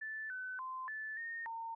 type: tone with pitch steps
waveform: sine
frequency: 1754 / 1511 / 1036 / 1747 / 1840 / 912 Hz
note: A6 / F#6 / C6 / A6 / A#6 / A#5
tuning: -6 / +36 / -17 / -13 / -23 / -38 cents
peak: -40 dBFS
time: 0.01-1.75 s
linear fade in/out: 10 ms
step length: 290 ms
effects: none